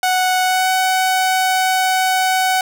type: tone with pitch glide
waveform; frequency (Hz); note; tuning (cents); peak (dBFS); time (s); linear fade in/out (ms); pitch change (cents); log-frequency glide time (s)
sawtooth; 740 to 749.5; F#5 to F#5; 0 to +22; -10; 0.03-2.61; 2; +22; 0.44-0.7
effects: none